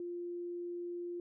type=tone; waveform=sine; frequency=349.1 Hz; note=F4; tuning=1 cent flat; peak=-38 dBFS; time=0-1.2 s; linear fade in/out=2 ms; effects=none